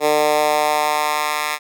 10% pulse tone with high-pass filter sweep, 150.5 Hz, D3, 43 cents sharp, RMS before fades -18 dBFS, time 0-1.59 s, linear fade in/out 50 ms, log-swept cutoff 460 to 1400 Hz, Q 1.8, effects none

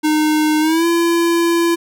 square tone with pitch glide, 306.8 to 338.5 Hz, D#4 to E4, -24 to +46 cents, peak -13 dBFS, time 0.03-1.76 s, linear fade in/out 20 ms, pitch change +170 cents, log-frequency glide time 0.6-0.86 s, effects none

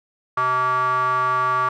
square tone with band-pass filter, 127.7 Hz, C3, 42 cents flat, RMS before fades -20 dBFS, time 0.37-1.69 s, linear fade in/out 5 ms, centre 1200 Hz, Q 9.1, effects none

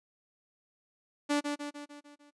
sawtooth tone with echo, 291.2 Hz, D4, 15 cents flat, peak -22 dBFS, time 1.29-1.41 s, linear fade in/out 20 ms, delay 150 ms, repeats 6, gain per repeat -5 dB, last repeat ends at 2.31 s, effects noise-tail reverb RT60 0.1 s tail -26 dB re dry + resampled to 22050 Hz

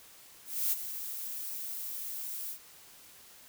violet noise with ADSR envelope, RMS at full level -28 dBFS, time 0.45-2.59 s, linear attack 270 ms, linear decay 26 ms, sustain -11 dB, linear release 82 ms, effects white hiss -55 dBFS RMS until 3.48 s

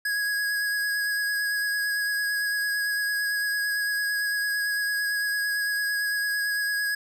square tone with vibrato, 1661.2 Hz, G#6, in tune, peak -25 dBFS, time 0.05-6.95 s, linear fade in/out 5 ms, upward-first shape sine, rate 8.9 Hz, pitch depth 15 cents each way, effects none

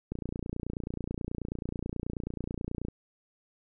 click train, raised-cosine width 3 ms, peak -21 dBFS, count 82, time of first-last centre 0.12-2.885 s, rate 29.3 Hz, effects none

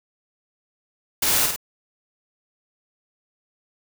white noise with echo, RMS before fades -21 dBFS, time 1.22-1.46 s, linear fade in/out 5 ms, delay 51 ms, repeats 2, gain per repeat -4 dB, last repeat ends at 1.562 s, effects none

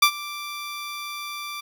15% pulse tone with ADSR envelope, 1174.7 Hz, D6, in tune, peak -5 dBFS, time 0.02-1.61 s, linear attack 7 ms, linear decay 78 ms, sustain -20 dB, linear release 12 ms, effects none

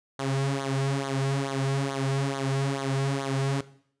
sawtooth tone with flanger, 136.6 Hz, C#3, 25 cents flat, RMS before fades -27 dBFS, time 0.19-3.61 s, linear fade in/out 5 ms, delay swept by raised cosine 0.38 to 4.08 ms, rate 2.3 Hz, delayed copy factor -0.75, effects noise-tail reverb RT60 0.6 s tail -17 dB re dry + resampled to 22050 Hz

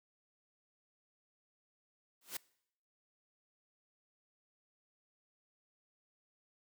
white noise with exponential growth, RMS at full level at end -36 dBFS, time 2.21-2.37 s, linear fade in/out 5 ms, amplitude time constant 34 ms, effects noise-tail reverb RT60 0.7 s tail -23 dB re dry + high-pass 150 Hz 12 dB/octave

